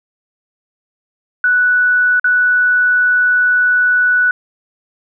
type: tone with dropouts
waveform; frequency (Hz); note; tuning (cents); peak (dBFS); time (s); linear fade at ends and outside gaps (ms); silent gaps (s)
sine; 1480; F#6; 0; -9; 1.44-4.31; 2; 2.197-2.243
effects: none